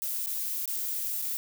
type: noise with dropouts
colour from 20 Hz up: violet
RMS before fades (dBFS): -32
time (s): 0.02-1.37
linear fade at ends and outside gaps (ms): 0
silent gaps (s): 0.261-0.271 / 0.656-0.677 / 1.218-1.223
effects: none